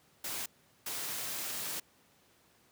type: noise bursts at uneven times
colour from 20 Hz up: white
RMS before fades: -38 dBFS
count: 2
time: 0.24-0.46 / 0.86-1.8 s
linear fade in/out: 5 ms
effects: pink hiss -66 dBFS RMS until 2.71 s + high-pass 100 Hz 12 dB/octave